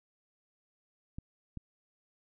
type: clicks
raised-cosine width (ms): 5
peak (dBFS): -28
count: 2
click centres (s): 1.185 / 1.573
effects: none